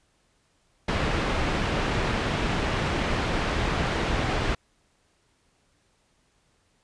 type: low-pass noise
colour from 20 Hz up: pink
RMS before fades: -26 dBFS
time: 0.88-4.55 s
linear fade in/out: 5 ms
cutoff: 3000 Hz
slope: 12 dB/octave
effects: pink hiss -67 dBFS RMS until 6.83 s + resampled to 22050 Hz